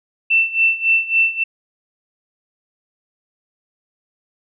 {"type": "tone with tremolo", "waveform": "sine", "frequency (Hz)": 2677, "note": "E7", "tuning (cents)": 26, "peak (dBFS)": -10, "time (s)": [0.3, 1.44], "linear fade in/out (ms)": 10, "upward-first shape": "sine", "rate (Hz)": 3.6, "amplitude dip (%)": 85, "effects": []}